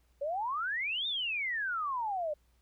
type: exponential two-way sweep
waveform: sine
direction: up then down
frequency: 543 to 3706 to 581 Hz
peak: -31 dBFS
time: 0.21-2.34 s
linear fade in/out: 10 ms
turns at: 1.07 s
effects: added 60 Hz sine -66 dBFS peak until 2.61 s + pink hiss -74 dBFS RMS until 2.61 s